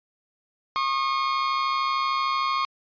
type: tone pair together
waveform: 40% pulse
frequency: 1086.9 / 1220 Hz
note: C#6 / D#6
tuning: -34 / -34 cents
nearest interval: major second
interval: 200 cents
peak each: -23 / -27 dBFS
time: 0.76-2.65 s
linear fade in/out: 0 ms
effects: resampled to 11025 Hz